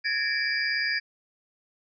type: tone cluster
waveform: sine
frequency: 1678 / 1815 / 2325 / 4855 Hz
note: G#6 / A#6 / D7 / D#8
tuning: +17 / -47 / -18 / -43 cents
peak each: -30 dBFS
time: 0.04-1 s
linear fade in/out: 20 ms
effects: none